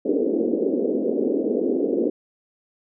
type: band-pass noise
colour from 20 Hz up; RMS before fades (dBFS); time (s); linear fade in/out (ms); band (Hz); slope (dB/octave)
white; -22; 0.05-2.1; 10; 230 to 490; 48
effects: none